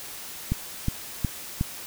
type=click train; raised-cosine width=5 ms; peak=-11 dBFS; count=4; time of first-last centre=0.52-1.611 s; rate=2.75 Hz; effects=white hiss -39 dBFS RMS until 1.86 s